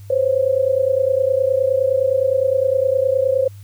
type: tone pair together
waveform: sine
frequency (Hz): 513.3 / 543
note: C5 / C#5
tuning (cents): -33 / -36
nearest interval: minor second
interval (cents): 97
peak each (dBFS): -17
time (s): 0.1-3.48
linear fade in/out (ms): 5
effects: added 100 Hz sine -35 dBFS peak until 3.63 s + white hiss -53 dBFS RMS until 3.63 s